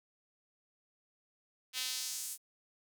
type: tone with high-pass filter sweep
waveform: sawtooth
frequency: 255.9 Hz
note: C4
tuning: 38 cents flat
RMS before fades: -39 dBFS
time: 1.73-2.38 s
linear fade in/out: 50 ms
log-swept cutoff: 3100 to 9300 Hz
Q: 1.4
effects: none